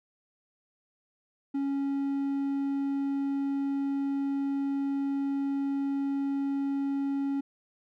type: tone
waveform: triangle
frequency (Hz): 277.2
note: C#4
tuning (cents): 0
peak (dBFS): -25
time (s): 1.54-7.41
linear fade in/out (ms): 10
effects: none